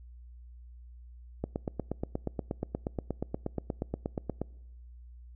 click train, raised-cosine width 2 ms, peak -18 dBFS, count 26, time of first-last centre 1.44-4.416 s, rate 8.4 Hz, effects noise-tail reverb RT60 1.0 s tail -25 dB re dry + added 60 Hz sine -47 dBFS peak until 5.35 s

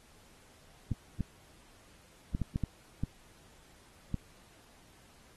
clicks, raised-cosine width 5 ms, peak -19 dBFS, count 8, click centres 0.917 / 1.207 / 2.349 / 2.417 / 2.559 / 2.637 / 3.036 / 4.143 s, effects pink hiss -61 dBFS RMS until 5.36 s + AAC 32 kbps

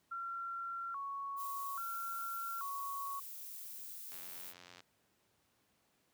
sine tone with vibrato, 1233 Hz, D#6, 16 cents flat, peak -39 dBFS, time 0.11-3.2 s, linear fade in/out 10 ms, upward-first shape square, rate 0.6 Hz, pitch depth 180 cents each way
violet noise, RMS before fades -48 dBFS, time 1.36-4.54 s, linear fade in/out 50 ms
click train, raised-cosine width 0.2 ms, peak -36 dBFS, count 62, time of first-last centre 4.12-4.805 s, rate 89.1 Hz
effects pink hiss -75 dBFS RMS until 6.13 s + high-pass 100 Hz 12 dB/octave

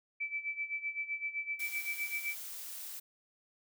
sine tone with tremolo, 2316 Hz, D7, 25 cents flat, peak -32 dBFS, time 0.2-2.35 s, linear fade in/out 10 ms, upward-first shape sine, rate 7.8 Hz, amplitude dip 80%
blue noise, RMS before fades -44 dBFS, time 1.59-3 s, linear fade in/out 10 ms
effects none

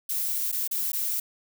violet noise with dropouts, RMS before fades -28 dBFS, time 0.09-1.2 s, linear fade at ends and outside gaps 5 ms, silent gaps 0.517-0.525 / 0.677-0.711 / 0.919-0.93 s, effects none

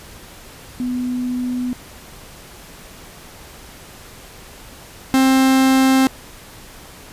sine / 45% pulse tone pair in turn, 249 / 264.3 Hz, B3 / C4, +14 / +18 cents, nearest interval minor second, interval 104 cents, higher second, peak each -19 / -11 dBFS, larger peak second, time 0.8-1.73 / 5.14-6.07 s, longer neither, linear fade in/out 0 ms, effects pink hiss -40 dBFS RMS until 7.12 s + resampled to 32000 Hz

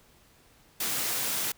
white high-pass noise, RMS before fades -30 dBFS, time 0.8-1.52 s, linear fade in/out 5 ms, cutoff 100 Hz, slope 48 dB/octave, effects pink hiss -60 dBFS RMS until 1.57 s

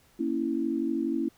sine chord, A# diminished, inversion none, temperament equal, 233.1 / 277.2 / 329.6 Hz, A#3 / C#4 / E4, 0 / 0 / 0 cents, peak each -32 / -30 / -29 dBFS, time 0.19-1.29 s, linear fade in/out 10 ms, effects pink hiss -62 dBFS RMS until 1.37 s

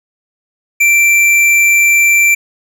triangle tone with tanh clipping, 2349 Hz, D7, in tune, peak -8 dBFS, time 0.8-2.35 s, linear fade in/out 10 ms, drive 18 dB, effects none

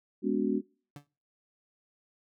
sine chord, G# half-diminished seventh, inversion none, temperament equal with one note detuned, 207.7 / 246.9 / 286.1 / 370 Hz, G#3 / B3 / D4 / F#4, 0 / 0 / -45 / 0 cents, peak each -31 dBFS, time 0.22-0.62 s, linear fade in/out 50 ms
30% pulse tone with exponential decay, 144.4 Hz, D3, 29 cents flat, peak -37 dBFS, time 0.96-1.07 s, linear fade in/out 2 ms, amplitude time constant 23 ms
effects noise-tail reverb RT60 0.4 s tail -24 dB re dry

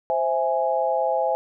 sine chord, C augmented, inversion none, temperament equal, 523.3 / 659.3 / 830.6 Hz, C5 / E5 / G#5, 0 / 0 / 0 cents, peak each -24 dBFS, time 0.1-1.35 s, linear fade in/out 0 ms, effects none

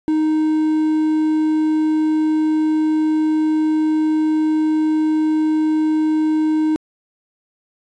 triangle tone with quantisation, 311.1 Hz, D#4, in tune, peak -12 dBFS, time 0.08-6.76 s, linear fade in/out 0 ms, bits 7, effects resampled to 22050 Hz

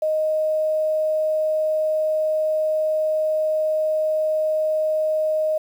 sine tone with quantisation, 622.3 Hz, D#5, in tune, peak -18 dBFS, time 0.02-5.58 s, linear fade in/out 5 ms, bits 8, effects none

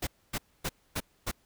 pink noise bursts, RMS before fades -32 dBFS, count 5, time 0.02-1.315 s, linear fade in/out 10 ms, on 51 ms, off 260 ms, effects pink hiss -68 dBFS RMS until 1.45 s

